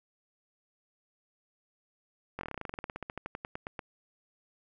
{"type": "slowing click train", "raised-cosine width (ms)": 0.5, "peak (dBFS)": -22, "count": 25, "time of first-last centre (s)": [2.39, 3.792], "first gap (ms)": 21, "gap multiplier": 1.08, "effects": []}